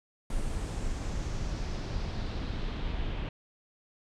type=noise with low-pass filter sweep; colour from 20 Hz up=brown; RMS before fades=-33 dBFS; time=0.3-3.29 s; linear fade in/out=2 ms; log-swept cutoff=9500 to 3000 Hz; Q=2.3; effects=none